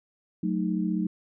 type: chord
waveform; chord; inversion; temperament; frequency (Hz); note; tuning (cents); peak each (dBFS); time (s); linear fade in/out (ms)
sine; D# diminished; first; equal; 185 / 220 / 311.1; F#3 / A3 / D#4; 0 / 0 / 0; -27 / -30 / -30; 0.43-1.07; 5
effects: none